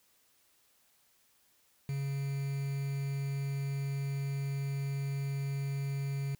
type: tone with quantisation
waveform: triangle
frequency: 138.59 Hz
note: C#3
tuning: in tune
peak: -30 dBFS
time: 1.89-6.35 s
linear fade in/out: 2 ms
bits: 8
effects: white hiss -69 dBFS RMS until 6.39 s